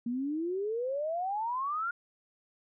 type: exponential sweep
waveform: sine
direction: up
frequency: 231.5 to 1434 Hz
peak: -30 dBFS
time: 0.06-1.91 s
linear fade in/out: 5 ms
effects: none